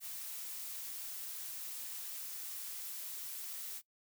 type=noise; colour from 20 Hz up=blue; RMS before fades=-44 dBFS; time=0-3.82 s; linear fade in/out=50 ms; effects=noise-tail reverb RT60 0.1 s tail -20 dB re dry